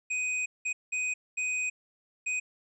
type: tone bursts at uneven times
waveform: square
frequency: 2500 Hz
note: D#7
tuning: 8 cents sharp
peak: -29 dBFS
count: 5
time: 0.1-0.46 / 0.65-0.73 / 0.92-1.14 / 1.37-1.7 / 2.26-2.4 s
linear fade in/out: 10 ms
effects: resampled to 24000 Hz